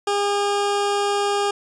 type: tone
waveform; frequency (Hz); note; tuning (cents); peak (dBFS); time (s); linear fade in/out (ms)
20% pulse; 405.9; G#4; -40; -14; 0.07-1.51; 5
effects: resampled to 22050 Hz + 9-bit